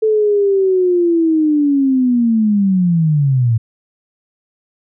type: linear sweep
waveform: sine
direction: down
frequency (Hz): 440 to 110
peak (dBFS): -10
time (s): 0.02-3.58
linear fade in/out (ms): 10
effects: none